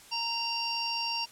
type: harmonic tone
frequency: 927 Hz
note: A#5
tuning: 10 cents flat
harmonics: 1 / 3 / 5 / 6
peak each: -35 / -35 / -35 / -35 dBFS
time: 0.11-1.26 s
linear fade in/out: 20 ms
effects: white hiss -53 dBFS RMS until 1.31 s + low-pass 11000 Hz 12 dB/octave